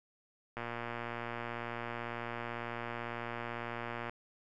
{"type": "click train", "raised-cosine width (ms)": 0.5, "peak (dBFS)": -24, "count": 417, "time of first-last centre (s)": [0.57, 4.095], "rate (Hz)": 118, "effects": []}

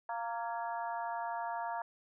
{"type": "harmonic tone with a mistuned harmonic", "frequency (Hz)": 231.8, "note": "A#3", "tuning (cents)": -10, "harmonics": [3, 4, 5, 6, 7], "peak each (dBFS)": [-39, -38, -47, -48, -48], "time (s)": [0.09, 1.82], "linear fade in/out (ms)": 2, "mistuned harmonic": 7, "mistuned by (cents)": 50, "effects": []}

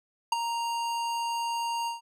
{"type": "tone with ADSR envelope", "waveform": "square", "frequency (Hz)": 932.3, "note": "A#5", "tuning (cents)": 0, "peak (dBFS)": -20, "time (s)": [0.32, 2.01], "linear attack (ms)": 5, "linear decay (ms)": 16, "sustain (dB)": -9, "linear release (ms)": 140, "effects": ["low-pass 10000 Hz 12 dB/octave"]}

